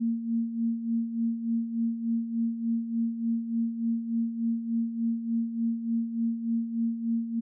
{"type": "tone with tremolo", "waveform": "sine", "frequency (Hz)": 230, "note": "A#3", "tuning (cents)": -23, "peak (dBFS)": -23, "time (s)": [0, 7.41], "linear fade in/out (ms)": 20, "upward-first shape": "sine", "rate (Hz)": 3.4, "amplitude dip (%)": 65, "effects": []}